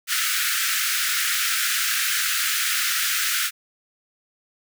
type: high-pass noise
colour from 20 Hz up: pink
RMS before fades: -23 dBFS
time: 0.07-3.51 s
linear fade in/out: 50 ms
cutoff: 1300 Hz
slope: 96 dB/octave
effects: none